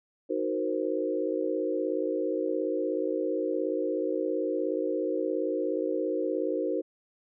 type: chord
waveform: sine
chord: C half-diminished seventh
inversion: first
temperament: equal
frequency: 311.1 / 370 / 466.2 / 523.3 Hz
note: Eb4 / Gb4 / Bb4 / C5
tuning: 0 / 0 / 0 / 0 cents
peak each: -32 dBFS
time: 0.29-6.82 s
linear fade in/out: 20 ms
effects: none